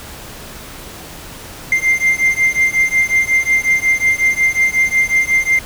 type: beating tone pair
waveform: triangle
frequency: 2093 / 2098.5 Hz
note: C7 / C7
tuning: 0 / +5 cents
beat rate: 5.5 Hz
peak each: -13 dBFS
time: 1.72-5.59 s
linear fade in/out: 2 ms
effects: pink hiss -33 dBFS RMS until 5.65 s

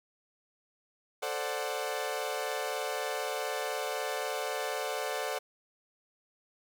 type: chord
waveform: sawtooth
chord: D dominant seventh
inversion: second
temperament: equal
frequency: 440 / 523.3 / 587.3 / 740 Hz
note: A4 / C5 / D5 / F#5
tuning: 0 / 0 / 0 / 0 cents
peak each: -34 dBFS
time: 1.22-5.39 s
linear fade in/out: 10 ms
effects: none

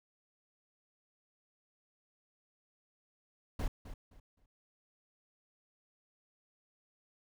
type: noise with echo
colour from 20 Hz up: brown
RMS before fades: -33 dBFS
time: 3.59-3.68 s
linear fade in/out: 5 ms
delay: 260 ms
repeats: 3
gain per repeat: -12 dB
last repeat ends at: 4.46 s
effects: none

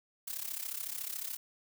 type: noise with amplitude modulation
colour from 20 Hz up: blue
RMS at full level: -36 dBFS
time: 0.27-1.37 s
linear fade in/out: 10 ms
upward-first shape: sine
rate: 33.9 Hz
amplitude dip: 80%
effects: none

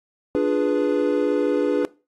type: chord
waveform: triangle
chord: D diminished seventh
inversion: none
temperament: equal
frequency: 293.7 / 349.2 / 415.3 / 493.9 Hz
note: D4 / F4 / Ab4 / Cb5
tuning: 0 / 0 / 0 / 0 cents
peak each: -20 / -25 / -21 / -21 dBFS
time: 0.35-1.85 s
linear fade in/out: 0 ms
effects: noise-tail reverb RT60 0.3 s tail -20 dB re dry + AAC 32 kbps

